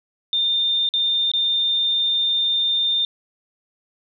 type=tone with dropouts; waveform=sine; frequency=3613 Hz; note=A7; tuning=45 cents sharp; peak=-17 dBFS; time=0.33-3.05 s; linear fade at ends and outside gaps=1 ms; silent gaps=0.89-0.938 / 1.316-1.336 s; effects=none